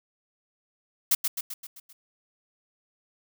blue noise with echo, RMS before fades -21 dBFS, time 1.11-1.15 s, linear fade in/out 5 ms, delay 130 ms, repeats 6, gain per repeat -5 dB, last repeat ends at 1.93 s, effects none

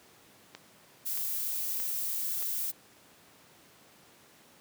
click train, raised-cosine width 0.2 ms, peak -25 dBFS, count 4, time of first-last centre 0.55-2.425 s, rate 1.6 Hz
violet noise, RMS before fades -33 dBFS, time 1.05-2.72 s, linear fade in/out 20 ms
effects pink hiss -58 dBFS RMS until 4.6 s + high-pass 150 Hz 12 dB/octave

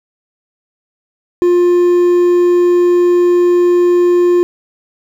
triangle tone, 352.8 Hz, F4, 18 cents sharp, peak -5 dBFS, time 1.42-4.43 s, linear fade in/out 0 ms, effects 7-bit

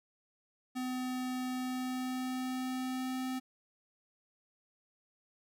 square tone with pitch glide, 254 to 258 Hz, B3 to C4, +49 to -24 cents, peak -35 dBFS, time 0.75-3.4 s, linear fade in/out 20 ms, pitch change +27 cents, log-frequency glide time 1.48-3.23 s, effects none

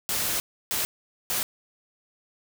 white noise bursts at uneven times, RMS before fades -27 dBFS, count 3, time 0.09-0.4 / 0.71-0.85 / 1.3-1.43 s, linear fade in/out 0 ms, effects none

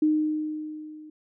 sine tone with level ramp, 307.3 Hz, D#4, 21 cents flat, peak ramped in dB -17 to -42 dBFS, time 0.02-1.1 s, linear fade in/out 5 ms, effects none

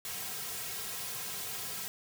white noise with comb filter, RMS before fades -39 dBFS, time 0.05-1.88 s, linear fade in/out 0 ms, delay 3.4 ms, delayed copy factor -0.95, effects none

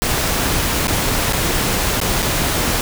pink noise with dropouts, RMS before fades -18 dBFS, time 0.02-2.81 s, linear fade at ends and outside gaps 0 ms, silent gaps 0.871-0.881 / 1.325-1.332 / 2.002-2.014 / 2.222-2.227 s, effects none

